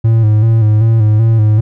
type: tone with vibrato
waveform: triangle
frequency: 110 Hz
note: A2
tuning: in tune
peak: -4 dBFS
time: 0.04-1.61 s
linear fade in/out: 10 ms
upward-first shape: square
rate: 2.6 Hz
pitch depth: 48 cents each way
effects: none